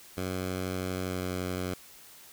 10% pulse tone with pitch glide, 92.5 to 91.44 Hz, F#2 to F#2, 0 to -20 cents, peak -23 dBFS, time 0.17-1.74 s, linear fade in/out 5 ms, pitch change -20 cents, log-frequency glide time 1.05-1.17 s, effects white hiss -52 dBFS RMS until 2.32 s

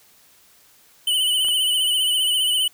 square tone with vibrato, 3000 Hz, F#7, 23 cents sharp, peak -18 dBFS, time 1.07-2.68 s, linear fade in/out 5 ms, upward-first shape sine, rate 15 Hz, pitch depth 51 cents each way
clicks, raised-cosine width 0.5 ms, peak -25 dBFS, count 2, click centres 1.447 / 1.486 s
effects white hiss -54 dBFS RMS until 2.73 s

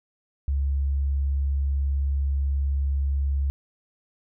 sine tone, 69.3 Hz, C#2, in tune, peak -21 dBFS, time 0.48-3.5 s, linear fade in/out 0 ms, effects none

